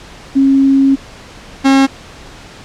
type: tone pair in turn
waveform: sine / 45% pulse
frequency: 271.8 / 270.6 Hz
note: C#4 / C#4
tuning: -34 / -42 cents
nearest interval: unison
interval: 8 cents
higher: first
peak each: -6 dBFS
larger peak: neither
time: 0.35-0.96 / 1.64-1.87 s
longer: first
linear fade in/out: 20 ms
effects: pink hiss -35 dBFS RMS until 2.64 s + low-pass 6000 Hz 12 dB/octave